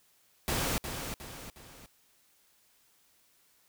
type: noise with echo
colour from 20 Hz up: pink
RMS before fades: -31 dBFS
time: 0.48-0.78 s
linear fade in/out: 0 ms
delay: 360 ms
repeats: 3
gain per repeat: -7 dB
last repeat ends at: 1.86 s
effects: white hiss -67 dBFS RMS until 3.68 s